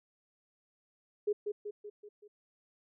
sine tone with echo, 415.3 Hz, G#4, in tune, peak -27 dBFS, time 1.27-1.33 s, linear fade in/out 10 ms, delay 190 ms, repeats 5, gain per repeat -5 dB, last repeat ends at 2.28 s, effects none

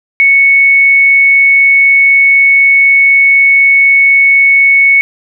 sine tone, 2214 Hz, C#7, 3 cents flat, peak -3 dBFS, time 0.2-5.01 s, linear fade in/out 0 ms, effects none

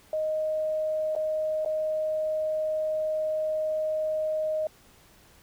sine tone with dropouts, 622.3 Hz, D#5, in tune, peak -25 dBFS, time 0.13-4.67 s, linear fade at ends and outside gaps 2 ms, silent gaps 1.152-1.162 / 1.649-1.659 s, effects pink hiss -57 dBFS RMS until 5.42 s

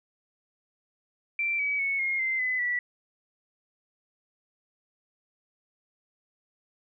sine tone with pitch steps, 2349 / 2278 / 2209 / 2143 / 2078 / 2016 / 1954.8 Hz, D7 / C#7 / C#7 / C7 / C7 / B6 / B6, 0 / +47 / -7 / +41 / -12 / +35 / -18 cents, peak -25 dBFS, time 1.39-2.79 s, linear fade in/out 2 ms, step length 200 ms, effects none

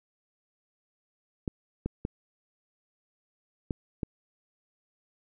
clicks, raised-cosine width 3 ms, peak -17 dBFS, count 5, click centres 1.478 / 1.86 / 2.051 / 3.708 / 4.032 s, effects none

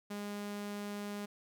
sawtooth tone, 205 Hz, G#3, 22 cents flat, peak -35 dBFS, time 0.1-1.26 s, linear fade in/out 10 ms, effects none

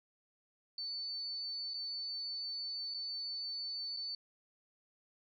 sine tone with dropouts, 4503 Hz, C#8, 26 cents sharp, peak -38 dBFS, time 0.78-4.15 s, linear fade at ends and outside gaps 2 ms, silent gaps 1.737-1.741 / 2.94-2.944 / 3.966-3.97 s, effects none

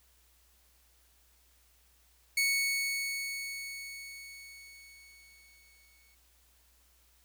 sawtooth tone with exponential decay, 2217 Hz, C#7, in tune, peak -22 dBFS, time 2.37-6.15 s, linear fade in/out 5 ms, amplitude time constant 820 ms, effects added 60 Hz sine -67 dBFS peak until 7.24 s + white hiss -67 dBFS RMS until 7.24 s

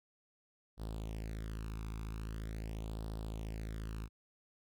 sawtooth tone with flanger, 54.3 Hz, A1, 22 cents flat, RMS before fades -42 dBFS, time 0.77-4.09 s, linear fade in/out 50 ms, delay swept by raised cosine 0.22 to 0.82 ms, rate 0.43 Hz, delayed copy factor +0.75, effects none

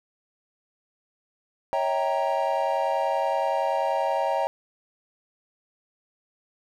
triangle chord, C# diminished seventh, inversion none, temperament equal with one note detuned, 554.4 / 644.9 / 784 / 932.3 Hz, C#5 / E5 / G5 / Bb5, 0 / -38 / 0 / 0 cents, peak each -26 dBFS, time 1.73-4.47 s, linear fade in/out 0 ms, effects none

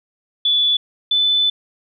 sine tone pair in turn, 3453 / 3505 Hz, A7 / A7, -33 / -7 cents, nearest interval unison, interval 26 cents, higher second, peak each -13 dBFS, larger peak neither, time 0.45-0.77 / 1.11-1.5 s, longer second, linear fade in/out 5 ms, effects none

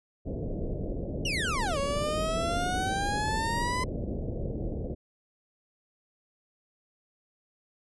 pink low-pass noise, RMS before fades -33 dBFS, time 0.25-4.95 s, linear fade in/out 20 ms, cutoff 600 Hz, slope 48 dB/octave
30% pulse exponential two-way sweep, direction down then up, 2990 to 551 to 1020 Hz, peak -26 dBFS, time 1.25-3.84 s, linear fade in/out 5 ms, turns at 1.78 s
effects resampled to 24000 Hz

